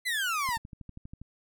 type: exponential sweep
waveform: 30% pulse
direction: down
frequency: 2071 to 880 Hz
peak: -25 dBFS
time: 0.05-0.58 s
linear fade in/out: 20 ms
type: click train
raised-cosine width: 5 ms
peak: -31 dBFS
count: 10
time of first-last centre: 0.49-1.216 s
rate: 12.4 Hz
effects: none